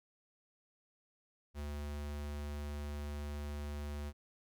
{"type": "tone", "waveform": "square", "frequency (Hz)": 73.2, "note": "D2", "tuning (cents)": -5, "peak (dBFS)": -40, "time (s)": [1.54, 4.13], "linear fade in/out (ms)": 50, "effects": []}